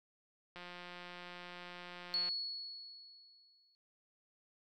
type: click train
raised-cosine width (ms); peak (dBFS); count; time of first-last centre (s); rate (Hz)
0.3; -33; 307; 0.56-2.289; 177
type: tone with exponential decay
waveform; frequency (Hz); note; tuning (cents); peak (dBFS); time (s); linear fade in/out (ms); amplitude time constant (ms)
sine; 4378; C#8; -22; -31; 2.14-3.75; 0; 350
effects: none